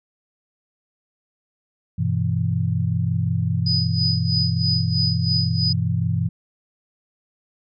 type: chord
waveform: sine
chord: E minor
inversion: first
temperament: equal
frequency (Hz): 98 / 123.47 / 164.81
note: G2 / B2 / E3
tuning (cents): 0 / 0 / 0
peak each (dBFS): -23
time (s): 1.98-6.29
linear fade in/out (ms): 10
type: tone with tremolo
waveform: sine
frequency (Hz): 4976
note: D#8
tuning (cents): -1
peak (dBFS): -19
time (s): 3.66-5.73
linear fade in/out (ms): 5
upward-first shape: sine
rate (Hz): 3.1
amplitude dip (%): 85
effects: none